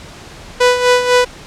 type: tone with tremolo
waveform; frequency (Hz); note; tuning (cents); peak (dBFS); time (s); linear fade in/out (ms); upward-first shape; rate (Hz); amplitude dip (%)
sawtooth; 495; B4; +4; -3; 0.6-1.25; 10; sine; 4; 65
effects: pink hiss -35 dBFS RMS until 1.46 s + low-pass 7000 Hz 12 dB/octave